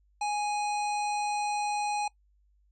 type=harmonic tone; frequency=830.6 Hz; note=G#5; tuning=in tune; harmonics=1 / 3 / 5 / 7 / 9 / 10; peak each=-28 / -38 / -42 / -45 / -47 / -48 dBFS; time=0.21-2.08 s; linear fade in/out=5 ms; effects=noise-tail reverb RT60 0.1 s tail -21 dB re dry + added 50 Hz sine -63 dBFS peak until 2.71 s